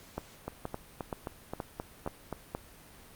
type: two click trains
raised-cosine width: 1 ms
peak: -21 / -20 dBFS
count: 8 / 6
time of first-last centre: 0.48-2.327 / 0.18-2.55 s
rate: 3.79 / 2.11 Hz
effects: pink hiss -54 dBFS RMS until 3.15 s + Opus 48 kbps